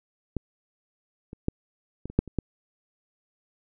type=clicks; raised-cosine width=3 ms; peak=-15 / -26 / -11 / -21 / -27 / -6 / -27 / -12 dBFS; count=8; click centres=0.367 / 1.331 / 1.484 / 2.056 / 2.1 / 2.19 / 2.277 / 2.387 s; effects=none